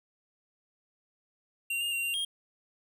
square tone with pitch steps, 2762 / 2824 / 2758 / 2777 / 3235 Hz, F7 / F7 / F7 / F7 / G#7, -20 / +19 / -22 / -10 / -46 cents, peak -30 dBFS, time 1.7-2.25 s, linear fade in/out 5 ms, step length 110 ms, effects none

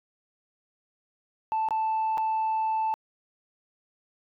sine tone with dropouts, 880 Hz, A5, in tune, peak -22 dBFS, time 1.52-2.94 s, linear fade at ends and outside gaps 0 ms, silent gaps 1.687-1.708 / 2.174-2.18 s, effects tanh soft clip ceiling -22 dBFS

